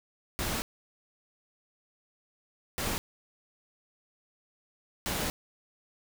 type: noise bursts at uneven times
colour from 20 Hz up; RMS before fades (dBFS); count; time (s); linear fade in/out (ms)
pink; -32; 3; 0.39-0.62 / 2.78-2.98 / 5.06-5.3; 0
effects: none